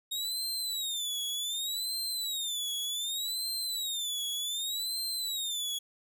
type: tone with vibrato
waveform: sawtooth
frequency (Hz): 3729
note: A#7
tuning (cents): 0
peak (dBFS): -29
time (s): 0.11-5.79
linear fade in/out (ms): 10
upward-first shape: sine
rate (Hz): 0.66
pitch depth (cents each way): 180
effects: none